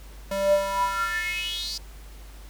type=tone with high-pass filter sweep; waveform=square; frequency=196 Hz; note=G3; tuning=in tune; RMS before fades=-26 dBFS; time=0.31-1.78 s; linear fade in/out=5 ms; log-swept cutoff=410 to 5000 Hz; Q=8.1; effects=added 50 Hz sine -41 dBFS peak until 2.49 s + pink hiss -51 dBFS RMS until 2.49 s